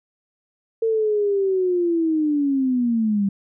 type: linear sweep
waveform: sine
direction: down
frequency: 454.1 to 194.2 Hz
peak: -17 dBFS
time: 0.82-3.29 s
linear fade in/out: 5 ms
effects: none